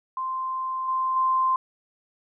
sine tone with level steps, 1043 Hz, C6, 6 cents flat, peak -26 / -22 / -19 dBFS, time 0.17-1.56 s, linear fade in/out 2 ms, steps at 0.88 / 1.16 s, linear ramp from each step 5 ms, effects none

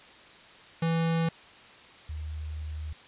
square / sine tone pair in turn, 164.81 / 76.98 Hz, E3 / D#2, 0 / -18 cents, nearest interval octave + minor second, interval 1318 cents, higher first, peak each -25 / -33 dBFS, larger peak first, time 0.82-1.29 / 2.09-2.93 s, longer second, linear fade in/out 5 ms, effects white hiss -51 dBFS RMS until 3.07 s + resampled to 8000 Hz

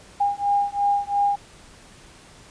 sine beating tone pair, 808 / 810.9 Hz, G#5 / G#5, -48 / -42 cents, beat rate 2.9 Hz, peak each -22 dBFS, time 0.2-1.36 s, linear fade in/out 10 ms, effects pink hiss -48 dBFS RMS until 2.5 s + resampled to 22050 Hz

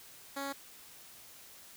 10% pulse tone, 277.2 Hz, C#4, in tune, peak -28 dBFS, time 0.36-0.53 s, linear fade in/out 10 ms, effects white hiss -54 dBFS RMS until 1.76 s

